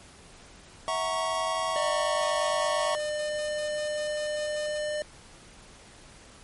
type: chord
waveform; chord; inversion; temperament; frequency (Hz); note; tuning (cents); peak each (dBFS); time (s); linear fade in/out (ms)
square; F# dominant seventh; third; equal with one note detuned; 648.7 / 740 / 932.3 / 1108.7; E5 / F#5 / A#5 / C#6; -28 / 0 / 0 / 0; -32 / -36 / -35 / -31; 0.88-2.95; 0
type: tone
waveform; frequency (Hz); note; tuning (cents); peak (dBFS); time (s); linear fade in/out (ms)
square; 600; D5; +37; -29; 1.76-5.02; 0
type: tone with tremolo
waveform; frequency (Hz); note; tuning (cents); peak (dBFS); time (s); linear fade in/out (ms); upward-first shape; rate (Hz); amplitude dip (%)
5% pulse; 1232; D#6; -17; -31; 2.21-4.79; 20; square; 5.1; 75
effects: pink hiss -51 dBFS RMS until 6.43 s + MP3 48 kbps